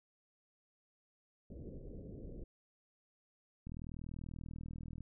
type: low-pass noise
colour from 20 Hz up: pink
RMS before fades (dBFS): -48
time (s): 1.5-2.44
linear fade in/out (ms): 5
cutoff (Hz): 520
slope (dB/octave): 48
type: click train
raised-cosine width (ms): 5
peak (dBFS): -34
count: 55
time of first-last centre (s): 3.67-5.007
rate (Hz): 40.4
effects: none